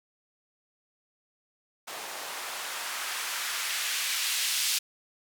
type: noise with band-pass filter sweep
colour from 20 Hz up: blue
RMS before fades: -32 dBFS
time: 1.87-4.79 s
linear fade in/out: 10 ms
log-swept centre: 590 to 3400 Hz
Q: 0.92
effects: none